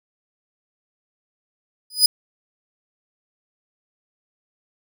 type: tone with exponential growth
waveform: sawtooth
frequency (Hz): 4978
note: D#8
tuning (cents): 0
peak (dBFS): -4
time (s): 1.9-2.06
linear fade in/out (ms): 5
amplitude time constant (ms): 33
effects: none